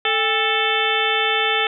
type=harmonic tone with a mistuned harmonic; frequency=440 Hz; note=A4; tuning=in tune; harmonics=1 / 2 / 3 / 4 / 5 / 6 / 7 / 8; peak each=-25 / -25 / -25 / -25 / -25 / -25 / -25 / -25 dBFS; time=0.05-1.67 s; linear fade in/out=2 ms; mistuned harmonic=2; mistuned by=-150 cents; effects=none